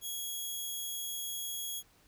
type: tone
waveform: 10% pulse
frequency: 3322 Hz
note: G#7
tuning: in tune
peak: -28 dBFS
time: 0.01-1.83 s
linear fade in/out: 50 ms
effects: pink hiss -65 dBFS RMS until 2.07 s